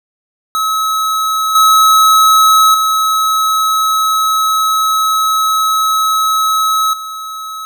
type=tone with level steps; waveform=square; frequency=1287 Hz; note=E6; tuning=42 cents flat; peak=-13 / -6 / -11 / -23 dBFS; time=0.55-7.65 s; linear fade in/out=0 ms; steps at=1.55 / 2.74 / 6.93 s; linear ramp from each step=5 ms; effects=none